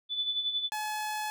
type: tone with tremolo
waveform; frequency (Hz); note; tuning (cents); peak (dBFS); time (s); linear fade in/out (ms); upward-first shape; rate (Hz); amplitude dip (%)
sine; 3485; A7; -17; -26; 0.09-0.7; 50; sine; 11; 60
type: tone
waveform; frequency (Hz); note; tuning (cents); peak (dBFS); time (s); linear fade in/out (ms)
sawtooth; 853; G#5; +46; -28; 0.72-1.3; 0
effects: none

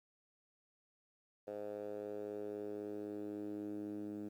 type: tone with band-pass filter sweep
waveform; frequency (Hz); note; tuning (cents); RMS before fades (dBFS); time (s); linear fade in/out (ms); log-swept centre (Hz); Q
10% pulse; 103.83; G#2; 0; -44; 1.47-4.29; 10; 530 to 270; 3.2
effects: 12-bit

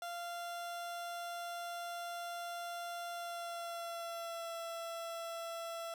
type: tone with pitch glide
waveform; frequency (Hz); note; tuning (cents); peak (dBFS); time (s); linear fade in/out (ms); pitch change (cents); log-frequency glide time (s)
30% pulse; 692 to 669.6; F5 to E5; -16 to +27; -38; 0.02-5.94; 2; -57; 3.12-4.53
effects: none

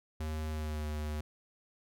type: tone with pitch glide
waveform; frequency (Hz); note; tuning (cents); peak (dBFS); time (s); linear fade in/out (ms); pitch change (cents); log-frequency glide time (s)
square; 77.78 to 75.7; D#2 to D#2; 0 to -47; -35; 0.2-1.21; 5; -47; 0.49-0.85
effects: none

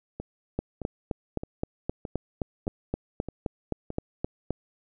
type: two click trains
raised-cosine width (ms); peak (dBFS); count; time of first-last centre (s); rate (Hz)
2; -14 / -21; 16 / 7; 0.59-4.506 / 0.2-3.904; 3.83 / 1.62
effects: none

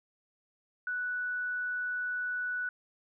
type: tone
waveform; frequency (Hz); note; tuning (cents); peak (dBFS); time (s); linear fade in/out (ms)
sine; 1480; F#6; 0; -31; 0.87-2.69; 2
effects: none

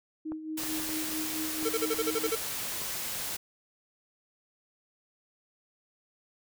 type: tone with tremolo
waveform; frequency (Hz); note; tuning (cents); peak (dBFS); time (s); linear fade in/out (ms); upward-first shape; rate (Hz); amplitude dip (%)
sine; 313.4; D#4; +13; -32; 0.25-2.3; 10; sine; 4.5; 60
type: clicks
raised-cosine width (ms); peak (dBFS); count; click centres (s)
1; -28; 8; 0.32 / 0.635 / 0.798 / 0.892 / 1.628 / 1.946 / 2.145 / 2.817
type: noise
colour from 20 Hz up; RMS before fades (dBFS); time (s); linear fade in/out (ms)
white; -35; 0.57-3.37; 10
type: tone bursts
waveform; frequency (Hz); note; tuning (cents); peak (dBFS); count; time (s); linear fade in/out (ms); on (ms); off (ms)
square; 449; A4; +35; -27; 9; 1.65-2.357; 10; 43; 40
effects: none

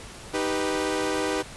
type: chord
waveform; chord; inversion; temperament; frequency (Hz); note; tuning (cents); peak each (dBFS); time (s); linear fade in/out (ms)
sawtooth; Eb augmented; none; equal; 311.1 / 392 / 493.9; Eb4 / G4 / B4; 0 / 0 / 0; -25; 0.33-1.43; 20
effects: pink hiss -42 dBFS RMS until 1.56 s + resampled to 24000 Hz

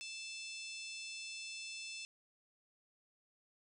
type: harmonic tone with a mistuned harmonic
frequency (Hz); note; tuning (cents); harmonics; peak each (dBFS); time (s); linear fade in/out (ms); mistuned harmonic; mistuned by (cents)
880; A5; 0; 3 / 4 / 5 / 6 / 7 / 8 / 9 / 10; -47 / -53 / -55 / -51 / -56 / -59 / -57 / -60; 0.01-2.05; 0; 5; -64
effects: 13-bit

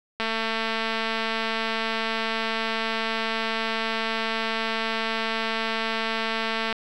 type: click train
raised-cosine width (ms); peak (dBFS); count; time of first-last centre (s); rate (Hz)
0.3; -11; 1463; 0.2-6.727; 224
effects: none

